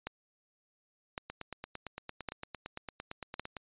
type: two click trains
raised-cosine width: 0.3 ms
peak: -20 / -24 dBFS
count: 4 / 21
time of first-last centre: 0.07-3.396 / 1.3-3.568 s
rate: 0.902 / 8.82 Hz
effects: resampled to 8000 Hz